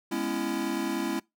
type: chord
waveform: square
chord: C# minor seventh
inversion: second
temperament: equal with one note detuned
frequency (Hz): 207.7 / 246.9 / 277.2 / 333.1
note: G#3 / B3 / C#4 / E4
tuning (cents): 0 / 0 / 0 / +18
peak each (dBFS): -36 / -36 / -34 / -32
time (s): 0.11-1.2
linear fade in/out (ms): 10
effects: noise-tail reverb RT60 0.2 s tail -24 dB re dry